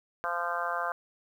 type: harmonic tone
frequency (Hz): 172.8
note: F3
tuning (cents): -18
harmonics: 3 / 4 / 5 / 6 / 7 / 8 / 9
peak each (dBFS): -39 / -35 / -40 / -36 / -35 / -38 / -36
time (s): 0.24-0.92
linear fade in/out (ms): 0
effects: 10-bit